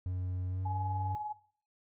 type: tone with pitch glide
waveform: triangle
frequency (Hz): 91.4 to 96.28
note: F#2 to G2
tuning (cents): -21 to -31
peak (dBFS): -31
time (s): 0.06-1.15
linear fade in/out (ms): 0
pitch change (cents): +90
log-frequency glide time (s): 0.48-0.77
type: tone with tremolo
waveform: sine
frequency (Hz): 844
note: G#5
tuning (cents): +28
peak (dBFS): -34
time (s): 0.65-1.33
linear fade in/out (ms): 10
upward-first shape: triangle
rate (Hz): 20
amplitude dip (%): 50
effects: noise-tail reverb RT60 0.5 s tail -17 dB re dry